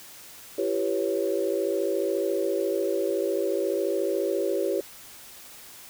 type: chord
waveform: sine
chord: C# half-diminished seventh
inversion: first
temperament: equal with one note detuned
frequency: 337.9 / 392 / 493.9 / 554.4 Hz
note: E4 / G4 / B4 / C#5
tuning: +43 / 0 / 0 / 0 cents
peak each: -30 / -27 / -31 / -29 dBFS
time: 0.58-4.81 s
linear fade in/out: 5 ms
effects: white hiss -46 dBFS RMS until 5.89 s